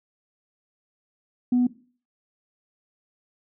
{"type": "tone", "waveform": "sine", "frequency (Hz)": 246.9, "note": "B3", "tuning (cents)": 0, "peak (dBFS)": -16, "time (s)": [1.52, 1.67], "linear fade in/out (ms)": 5, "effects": ["noise-tail reverb RT60 0.4 s tail -17 dB re dry", "tanh soft clip ceiling -14 dBFS"]}